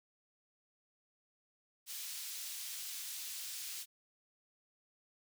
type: high-pass noise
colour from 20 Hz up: pink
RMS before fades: -44 dBFS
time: 1.86-3.86 s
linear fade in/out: 50 ms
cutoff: 3900 Hz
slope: 12 dB/octave
effects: none